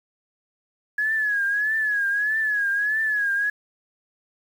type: tone with vibrato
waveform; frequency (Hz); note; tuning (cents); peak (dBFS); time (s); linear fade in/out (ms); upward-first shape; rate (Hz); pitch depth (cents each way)
sine; 1684; G#6; +24; -20; 0.98-3.5; 5; triangle; 1.6; 100
effects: 8-bit